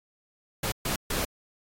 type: noise bursts at uneven times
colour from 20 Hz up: pink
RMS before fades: -29 dBFS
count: 3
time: 0.63-0.72 / 0.85-0.96 / 1.1-1.25 s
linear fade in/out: 5 ms
effects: AAC 48 kbps